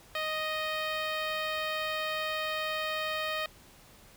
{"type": "tone with notch filter", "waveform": "10% pulse", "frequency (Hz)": 622.3, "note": "D#5", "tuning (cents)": 0, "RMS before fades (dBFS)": -33, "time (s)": [0.15, 3.46], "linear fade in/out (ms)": 2, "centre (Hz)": 9500, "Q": 0.68, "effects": ["pink hiss -56 dBFS RMS until 4.16 s"]}